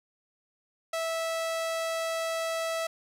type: tone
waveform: sawtooth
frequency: 655 Hz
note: E5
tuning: 11 cents flat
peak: -25 dBFS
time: 0.93-2.87 s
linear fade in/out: 5 ms
effects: low-pass 12000 Hz 12 dB/octave + 11-bit